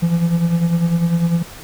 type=tone with tremolo; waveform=triangle; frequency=169.2 Hz; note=E3; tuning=45 cents sharp; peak=-9 dBFS; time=0.02-1.43 s; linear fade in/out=10 ms; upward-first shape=sine; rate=10 Hz; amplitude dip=60%; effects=pink hiss -37 dBFS RMS until 1.63 s